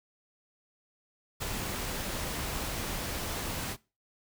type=noise with ADSR envelope; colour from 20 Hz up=pink; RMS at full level=-33 dBFS; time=1.4-3.77 s; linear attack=21 ms; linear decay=15 ms; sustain=-2 dB; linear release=55 ms; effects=noise-tail reverb RT60 0.3 s tail -22 dB re dry